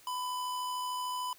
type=tone with amplitude modulation; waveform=square; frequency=1000 Hz; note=B5; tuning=21 cents sharp; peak=-33 dBFS; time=0.07-1.33 s; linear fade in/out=2 ms; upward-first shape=sine; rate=73.4 Hz; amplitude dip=25%; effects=white hiss -59 dBFS RMS until 1.38 s